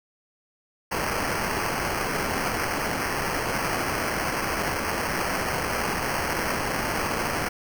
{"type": "noise with sample-and-hold", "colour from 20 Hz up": "violet", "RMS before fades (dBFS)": -27, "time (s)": [0.91, 7.49], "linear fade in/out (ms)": 10, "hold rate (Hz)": 3675, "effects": []}